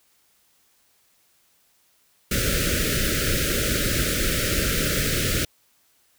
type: band-stop noise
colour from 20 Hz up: pink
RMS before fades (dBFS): -23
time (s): 2.31-5.45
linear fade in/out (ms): 5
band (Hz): 610 to 1300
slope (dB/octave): 96
effects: white hiss -63 dBFS RMS until 6.18 s